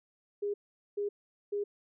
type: tone bursts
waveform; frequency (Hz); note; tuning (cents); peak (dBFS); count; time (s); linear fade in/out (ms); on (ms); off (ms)
sine; 408.6; G#4; -28; -30; 3; 0.42-1.64; 10; 120; 430
effects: none